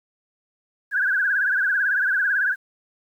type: tone with vibrato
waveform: sine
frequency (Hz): 1568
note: G6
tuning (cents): 0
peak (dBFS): -18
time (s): 0.91-2.56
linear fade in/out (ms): 50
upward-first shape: triangle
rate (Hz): 18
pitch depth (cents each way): 140
effects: 9-bit